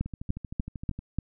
two click trains, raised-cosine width 5 ms, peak -15 / -24 dBFS, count 5 / 13, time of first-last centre 0.01-1.186 / 0.06-0.99 s, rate 3.4 / 12.9 Hz, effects none

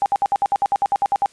sine tone bursts, 804 Hz, G5, 44 cents sharp, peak -14 dBFS, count 13, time 0.02-1.259 s, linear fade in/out 0 ms, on 39 ms, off 61 ms, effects white hiss -53 dBFS RMS until 1.32 s + resampled to 22050 Hz

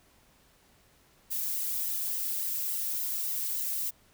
violet noise with flanger, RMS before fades -32 dBFS, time 1.3-3.91 s, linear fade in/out 20 ms, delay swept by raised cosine 0.98 to 2.38 ms, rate 3.5 Hz, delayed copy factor +0.6, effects pink hiss -63 dBFS RMS until 4.13 s

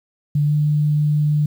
sine tone with pitch glide, 146.83 to 149.48 Hz, D3 to D3, 0 to +31 cents, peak -14 dBFS, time 0.35-1.46 s, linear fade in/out 5 ms, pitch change +31 cents, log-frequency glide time 0.45-0.53 s, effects 8-bit

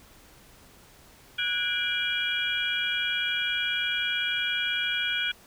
sine tone cluster, 1471 / 1635 / 2371 / 2910 / 3309 Hz, F#6 / G#6 / D7 / F#7 / G#7, -11 / -28 / +16 / -29 / -7 cents, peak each -31 / -37 / -31 / -36 / -29 dBFS, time 1.38-5.32 s, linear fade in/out 10 ms, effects pink hiss -54 dBFS RMS until 5.46 s

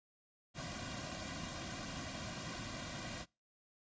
pink noise with comb filter, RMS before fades -44 dBFS, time 0.54-3.26 s, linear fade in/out 50 ms, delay 2.3 ms, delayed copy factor -0.9, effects noise-tail reverb RT60 0.3 s tail -26 dB re dry + resampled to 16000 Hz

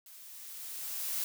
blue noise with level ramp, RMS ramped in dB -53 to -33 dBFS, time 0.06-1.24 s, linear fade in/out 2 ms, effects none

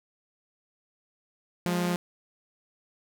sawtooth tone pair together, 176.12 / 207.7 Hz, F3 / G#3, +15 / 0 cents, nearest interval minor third, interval 285 cents, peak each -22 / -30 dBFS, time 1.66-1.96 s, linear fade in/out 0 ms, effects none

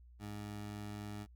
20% pulse tone, 103.83 Hz, G#2, in tune, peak -38 dBFS, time 0.19-1.27 s, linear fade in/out 50 ms, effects added 60 Hz sine -56 dBFS peak until 1.35 s

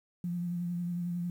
sine tone with vibrato, 174.61 Hz, F3, in tune, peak -31 dBFS, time 0.24-1.3 s, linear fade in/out 2 ms, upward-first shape triangle, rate 11 Hz, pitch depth 33 cents each way, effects 10-bit

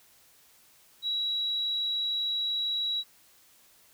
sine tone, 3889 Hz, B7, 27 cents flat, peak -27 dBFS, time 1.02-3.04 s, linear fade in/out 50 ms, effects white hiss -60 dBFS RMS until 3.93 s

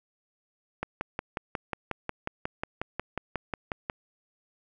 click train, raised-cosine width 0.5 ms, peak -15 dBFS, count 18, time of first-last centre 0.83-3.899 s, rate 5.54 Hz, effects none

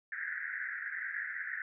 pink band-pass noise, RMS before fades -39 dBFS, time 0.12-1.62 s, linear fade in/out 2 ms, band 1500 to 2000 Hz, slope 96 dB/octave, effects none

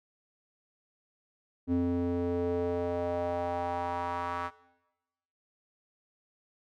square tone with band-pass filter sweep, 87.31 Hz, F2, in tune, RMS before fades -31 dBFS, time 1.67-4.51 s, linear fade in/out 50 ms, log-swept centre 280 to 1200 Hz, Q 3, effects noise-tail reverb RT60 1.0 s tail -19 dB re dry

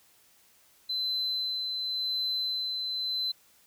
sine tone with tremolo, 4050 Hz, B7, 43 cents sharp, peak -26 dBFS, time 0.89-3.32 s, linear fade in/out 10 ms, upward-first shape sine, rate 0.91 Hz, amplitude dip 35%, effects tanh soft clip ceiling -24 dBFS + white hiss -62 dBFS RMS until 3.66 s

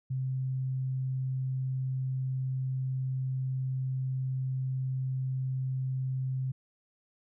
sine tone, 130.81 Hz, C3, in tune, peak -29 dBFS, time 0.1-6.52 s, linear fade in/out 10 ms, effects none

